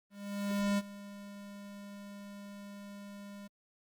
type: tone with ADSR envelope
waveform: square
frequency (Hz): 201.8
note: G#3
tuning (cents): -49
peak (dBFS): -28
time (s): 0.1-3.48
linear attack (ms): 680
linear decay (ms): 35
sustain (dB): -18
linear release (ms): 15
effects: Opus 24 kbps